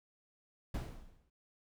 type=noise with exponential decay; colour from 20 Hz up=brown; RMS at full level=-34 dBFS; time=0.74-1.3 s; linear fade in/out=5 ms; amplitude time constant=120 ms; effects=none